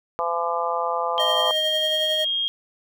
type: harmonic tone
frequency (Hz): 169.9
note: F3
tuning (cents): -47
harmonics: 3 / 4 / 5 / 6 / 7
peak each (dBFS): -28 / -28 / -28 / -28 / -28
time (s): 0.19-1.51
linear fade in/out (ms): 0
type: tone with pitch glide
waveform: sine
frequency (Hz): 3178 to 3241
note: G7 to G#7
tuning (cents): +23 to -43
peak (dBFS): -21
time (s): 1.18-2.48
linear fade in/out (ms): 0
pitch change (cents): +34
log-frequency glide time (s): 1.28-2.11
type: tone with tremolo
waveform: square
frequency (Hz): 622.3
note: D#5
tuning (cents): 0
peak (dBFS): -24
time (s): 1.19-2.25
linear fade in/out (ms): 10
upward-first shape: sine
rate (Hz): 11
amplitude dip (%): 40
effects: none